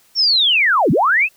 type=linear two-way sweep; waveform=sine; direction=down then up; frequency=5590 to 124 to 2703 Hz; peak=-11 dBFS; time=0.15-1.29 s; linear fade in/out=50 ms; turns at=0.91 s; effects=white hiss -54 dBFS RMS until 1.36 s